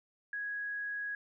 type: tone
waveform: sine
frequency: 1661.2 Hz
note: G#6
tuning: in tune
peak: -35 dBFS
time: 0.33-1.15 s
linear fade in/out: 2 ms
effects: none